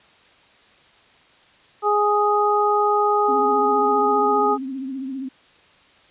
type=harmonic tone; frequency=415.3 Hz; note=G#4; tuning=in tune; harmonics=1 / 2 / 3; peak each=-20 / -20 / -20 dBFS; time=1.82-4.58 s; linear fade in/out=50 ms
type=tone with vibrato; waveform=sine; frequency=265.9 Hz; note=C4; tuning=28 cents sharp; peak=-26 dBFS; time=3.28-5.29 s; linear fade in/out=10 ms; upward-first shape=triangle; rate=15 Hz; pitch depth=78 cents each way
effects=white hiss -53 dBFS RMS until 6.1 s + resampled to 8000 Hz

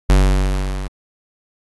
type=tone with level ramp; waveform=square; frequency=47.62 Hz; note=G1; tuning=49 cents flat; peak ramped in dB=-8 to -24 dBFS; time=0.09-0.88 s; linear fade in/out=10 ms; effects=AAC 32 kbps

